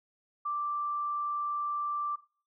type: tone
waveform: sine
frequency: 1174.7 Hz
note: D6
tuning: in tune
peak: -30 dBFS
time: 0.45-2.16 s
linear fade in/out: 10 ms
effects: noise-tail reverb RT60 0.4 s tail -18 dB re dry